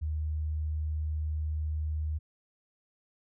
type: tone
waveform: sine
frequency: 77 Hz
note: D#2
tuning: 17 cents flat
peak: -29 dBFS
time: 0.01-2.19 s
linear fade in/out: 20 ms
effects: none